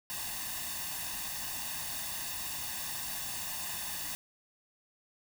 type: noise with comb filter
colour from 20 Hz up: white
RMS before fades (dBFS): -38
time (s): 0.1-4.15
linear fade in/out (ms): 0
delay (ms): 1.1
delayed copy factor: +0.75
effects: none